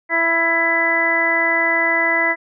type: harmonic tone with a mistuned harmonic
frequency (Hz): 332.9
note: E4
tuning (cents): +17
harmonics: 1 / 2 / 3 / 4 / 5 / 6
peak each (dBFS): -27 / -23 / -24 / -28 / -25 / -16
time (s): 0.09-2.36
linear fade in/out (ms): 50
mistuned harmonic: 3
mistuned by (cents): -18
effects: none